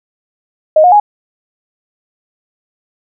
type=tone with pitch steps; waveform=sine; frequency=622.3 / 719 / 830.7 Hz; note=D#5 / F#5 / G#5; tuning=0 / -50 / 0 cents; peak=-3 dBFS; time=0.76-1 s; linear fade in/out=5 ms; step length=80 ms; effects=none